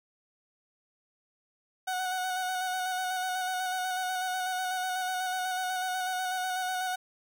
30% pulse tone with vibrato, 740 Hz, F#5, in tune, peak -27 dBFS, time 1.87-6.96 s, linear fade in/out 10 ms, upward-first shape square, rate 8.1 Hz, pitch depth 19 cents each way, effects none

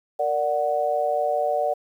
sine chord, Bb augmented, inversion none, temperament equal with one note detuned, 462.9 / 587.3 / 740 Hz, Bb4 / D5 / F#5, -12 / 0 / 0 cents, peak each -29 / -23 / -24 dBFS, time 0.19-1.74 s, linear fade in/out 10 ms, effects 9-bit

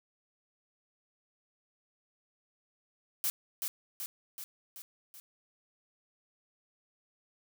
blue noise with echo, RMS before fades -31 dBFS, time 3.24-3.3 s, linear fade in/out 0 ms, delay 380 ms, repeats 5, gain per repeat -4 dB, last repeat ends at 5.2 s, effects none

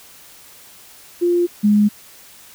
sine tone pair in turn, 349.2 / 208.2 Hz, F4 / G#3, 0 / +5 cents, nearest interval major sixth, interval 895 cents, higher first, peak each -13 / -10 dBFS, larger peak second, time 1.21-1.47 / 1.63-1.89 s, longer neither, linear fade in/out 20 ms, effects white hiss -44 dBFS RMS until 2.54 s

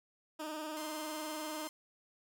15% pulse tone with vibrato, 308.5 Hz, D#4, 15 cents flat, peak -33 dBFS, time 0.39-1.68 s, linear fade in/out 10 ms, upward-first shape square, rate 20 Hz, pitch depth 43 cents each way
5% pulse tone, 1046.5 Hz, C6, in tune, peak -34 dBFS, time 0.77-1.69 s, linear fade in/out 0 ms
effects none

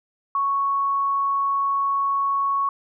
sine tone, 1108.7 Hz, C#6, in tune, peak -19 dBFS, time 0.35-2.69 s, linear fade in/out 2 ms, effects none

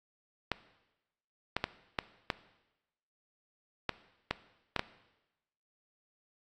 clicks, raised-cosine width 0.3 ms, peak -13 dBFS, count 9, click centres 0.517 / 1.566 / 1.641 / 1.988 / 2.302 / 3.893 / 4.31 / 4.763 / 4.794 s, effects noise-tail reverb RT60 1.0 s tail -17 dB re dry + AAC 48 kbps

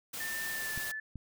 white noise, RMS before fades -40 dBFS, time 0.13-0.92 s, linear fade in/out 10 ms
sine tone with pitch glide, 1790 to 1743.1 Hz, A6 to A6, +29 to -17 cents, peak -36 dBFS, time 0.2-1 s, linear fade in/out 5 ms, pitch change -46 cents, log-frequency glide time 0.49-0.77 s
clicks, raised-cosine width 5 ms, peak -30 dBFS, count 2, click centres 0.776 / 1.157 s
effects none

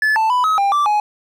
triangle tone with pitch steps, 1730 / 883 / 994 / 1276 / 797 / 1169 / 838 Hz, A6 / A5 / B5 / D#6 / G5 / D6 / G#5, -30 / +6 / +11 / +43 / +28 / -8 / +15 cents, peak -11 dBFS, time 0.02-1 s, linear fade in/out 2 ms, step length 140 ms, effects none

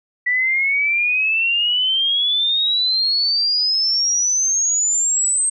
sine exponential sweep, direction up, 1955 to 8372 Hz, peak -15 dBFS, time 0.26-5.5 s, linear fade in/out 10 ms, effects none

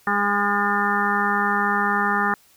harmonic tone with a mistuned harmonic, 203.7 Hz, G#3, 33 cents flat, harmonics 1 / 2 / 4 / 5 / 6 / 7 / 8 / 9, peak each -27 / -30 / -25 / -29 / -24 / -26 / -35 / -25 dBFS, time 0.07-2.34 s, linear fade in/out 2 ms, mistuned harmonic 9, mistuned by -39 cents, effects white hiss -56 dBFS RMS until 2.56 s

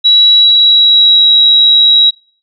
sine tone with pitch glide, 3900 to 3862 Hz, B7 to B7, -23 to -39 cents, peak -3 dBFS, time 0.04-2.11 s, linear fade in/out 20 ms, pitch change -16 cents, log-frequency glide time 0.38-1.32 s, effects noise-tail reverb RT60 0.5 s tail -23 dB re dry

